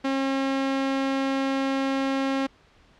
sawtooth tone, 270 Hz, C#4, 45 cents flat, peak -19 dBFS, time 0.04-2.47 s, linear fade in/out 10 ms, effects pink hiss -57 dBFS RMS until 2.99 s + low-pass 4000 Hz 12 dB/octave

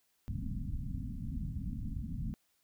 pink low-pass noise, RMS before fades -38 dBFS, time 0.28-2.34 s, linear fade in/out 0 ms, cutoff 270 Hz, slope 96 dB/octave, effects white hiss -75 dBFS RMS until 2.63 s

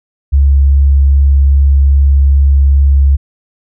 sine tone with vibrato, 69.3 Hz, C#2, in tune, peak -4 dBFS, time 0.32-3.17 s, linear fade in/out 20 ms, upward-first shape triangle, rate 2.5 Hz, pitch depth 8 cents each way, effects none

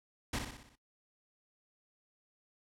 pink noise with echo, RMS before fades -35 dBFS, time 0.33-0.39 s, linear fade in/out 5 ms, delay 61 ms, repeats 6, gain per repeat -5 dB, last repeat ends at 0.756 s, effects noise-tail reverb RT60 0.1 s tail -17 dB re dry + low-pass 9000 Hz 12 dB/octave

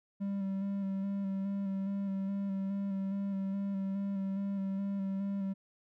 triangle tone with vibrato, 196 Hz, G3, in tune, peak -30 dBFS, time 0.2-5.54 s, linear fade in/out 20 ms, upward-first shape square, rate 2.4 Hz, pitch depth 21 cents each way, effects none

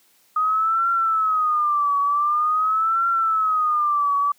sine tone with vibrato, 1244.5 Hz, D#6, in tune, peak -17 dBFS, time 0.36-4.32 s, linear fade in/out 5 ms, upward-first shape triangle, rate 0.46 Hz, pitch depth 170 cents each way, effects white hiss -59 dBFS RMS until 4.38 s + high-pass 150 Hz 12 dB/octave

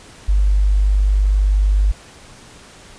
sine tone, 49.77 Hz, G1, 27 cents sharp, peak -11 dBFS, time 0.28-1.92 s, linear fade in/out 10 ms, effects pink hiss -42 dBFS RMS until 2.98 s + resampled to 22050 Hz

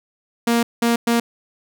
sawtooth tone bursts at uneven times, 234.3 Hz, A#3, 9 cents sharp, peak -11 dBFS, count 3, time 0.47-0.63 / 0.82-0.96 / 1.07-1.2 s, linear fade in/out 5 ms, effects none

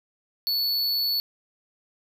square tone, 4435 Hz, C#8, in tune, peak -23 dBFS, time 0.47-1.2 s, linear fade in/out 0 ms, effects none

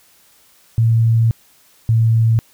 sine tone pair in turn, 114.1 / 113.25 Hz, A#2 / A#2, -37 / -50 cents, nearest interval unison, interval 13 cents, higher first, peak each -10 dBFS, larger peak neither, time 0.78-1.31 / 1.89-2.39 s, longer first, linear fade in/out 0 ms, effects white hiss -52 dBFS RMS until 2.53 s

